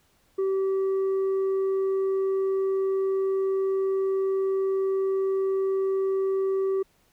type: tone with tanh clipping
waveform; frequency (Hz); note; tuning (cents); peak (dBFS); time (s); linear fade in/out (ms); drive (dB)
sine; 385.5; G4; -29; -23; 0.38-6.83; 10; 3
effects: pink hiss -65 dBFS RMS until 7.12 s